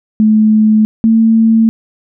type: tone pair in turn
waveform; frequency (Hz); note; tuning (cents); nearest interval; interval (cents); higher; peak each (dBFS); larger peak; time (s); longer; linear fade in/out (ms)
sine; 216 / 224.5; A3 / A3; -32 / +35; minor second; 67; second; -5 / -5; neither; 0.2-0.85 / 1.04-1.69; neither; 0
effects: none